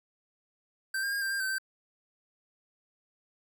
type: tone with pitch steps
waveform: square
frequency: 1562 / 1607 / 1623 / 1578 / 1598 / 1540 / 1556 Hz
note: G6 / G6 / G#6 / G6 / G6 / G6 / G6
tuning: -7 / +43 / -40 / +11 / +33 / -31 / -13 cents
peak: -30 dBFS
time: 0.94-1.584 s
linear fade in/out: 5 ms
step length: 92 ms
effects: none